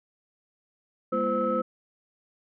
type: tone cluster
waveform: sine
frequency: 203.7 / 237.9 / 338.2 / 515 / 1297 Hz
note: G#3 / A#3 / E4 / C5 / E6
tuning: -33 / +35 / +44 / -28 / -28 cents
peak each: -32 / -31 / -33 / -26 / -28 dBFS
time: 1.12-1.62 s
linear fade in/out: 10 ms
effects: tanh soft clip ceiling -15 dBFS